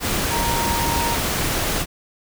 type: tone in noise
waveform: sine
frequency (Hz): 932.3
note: A#5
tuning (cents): 0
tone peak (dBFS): -23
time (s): 0.29-1.18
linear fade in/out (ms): 50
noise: pink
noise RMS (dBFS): -22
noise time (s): 0-1.86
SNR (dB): -4
effects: none